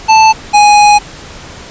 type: tone pair in turn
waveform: square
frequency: 880 / 830.6 Hz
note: A5 / G#5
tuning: 0 / 0 cents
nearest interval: minor second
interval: 100 cents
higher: first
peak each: -3 dBFS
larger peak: neither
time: 0.08-0.33 / 0.53-0.99 s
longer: second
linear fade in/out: 20 ms
effects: pink hiss -30 dBFS RMS until 1.7 s + resampled to 16000 Hz